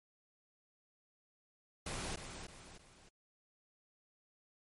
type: noise with echo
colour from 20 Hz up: pink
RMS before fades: -41 dBFS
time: 1.86-2.16 s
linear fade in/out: 5 ms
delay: 310 ms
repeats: 3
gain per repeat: -7 dB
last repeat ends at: 3.09 s
effects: MP3 48 kbps